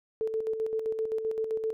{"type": "tone with tremolo", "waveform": "sine", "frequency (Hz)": 441.8, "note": "A4", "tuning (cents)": 7, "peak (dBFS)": -26, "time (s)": [0.21, 1.73], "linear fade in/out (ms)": 0, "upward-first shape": "square", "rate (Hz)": 7.7, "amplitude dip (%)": 50, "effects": []}